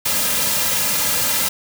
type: noise with comb filter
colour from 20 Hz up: white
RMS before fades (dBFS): -19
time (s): 0.05-1.49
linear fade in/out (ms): 10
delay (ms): 2.7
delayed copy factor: -0.75
effects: none